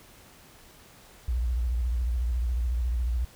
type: tone with vibrato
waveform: sine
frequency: 60.1 Hz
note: B1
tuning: 46 cents flat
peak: -24 dBFS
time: 1.28-3.25 s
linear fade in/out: 5 ms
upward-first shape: sine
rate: 14 Hz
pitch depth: 130 cents each way
effects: pink hiss -53 dBFS RMS until 3.35 s